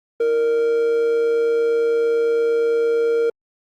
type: tone with amplitude modulation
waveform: triangle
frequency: 464.4 Hz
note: A#4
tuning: 7 cents flat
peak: -12 dBFS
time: 0.2-3.3 s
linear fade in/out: 5 ms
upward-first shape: sine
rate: 143 Hz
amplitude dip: 30%
effects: Opus 32 kbps